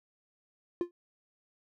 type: tone with exponential decay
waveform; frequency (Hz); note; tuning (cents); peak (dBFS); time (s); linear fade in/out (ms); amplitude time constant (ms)
triangle; 349.2; F4; 0; -22; 0.81-0.91; 1; 20
effects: none